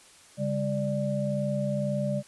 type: tone cluster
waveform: sine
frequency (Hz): 139.3 / 201.3 / 589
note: C#3 / G3 / D5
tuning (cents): +9 / +46 / +5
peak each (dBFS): -30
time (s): 0.37-2.23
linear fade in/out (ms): 50
effects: white hiss -54 dBFS RMS until 2.27 s + resampled to 24000 Hz